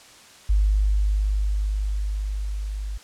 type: tone with level ramp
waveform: sine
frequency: 51 Hz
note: G#1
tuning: 31 cents flat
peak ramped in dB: -15 to -27 dBFS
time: 0.49-2.98 s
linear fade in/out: 10 ms
effects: white hiss -48 dBFS RMS until 3.03 s + low-pass 8000 Hz 12 dB/octave